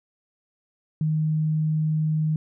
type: tone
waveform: sine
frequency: 155.56 Hz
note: D#3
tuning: in tune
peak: -20 dBFS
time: 1.01-2.36 s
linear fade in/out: 2 ms
effects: none